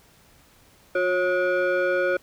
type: tone with frequency modulation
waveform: sine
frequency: 546 Hz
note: C#5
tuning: 26 cents flat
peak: -18 dBFS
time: 0.95-2.17 s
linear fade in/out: 5 ms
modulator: 906 Hz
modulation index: 1.1
effects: tanh soft clip ceiling -17 dBFS + pink hiss -56 dBFS RMS until 2.22 s